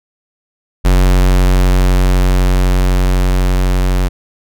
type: tone with level ramp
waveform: square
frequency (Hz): 45.97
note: F#1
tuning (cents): -10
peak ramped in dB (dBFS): -7 to -11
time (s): 0.84-4.09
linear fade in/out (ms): 20
effects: none